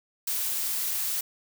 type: noise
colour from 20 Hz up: blue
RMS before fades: -29 dBFS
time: 0.27-1.21 s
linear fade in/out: 5 ms
effects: none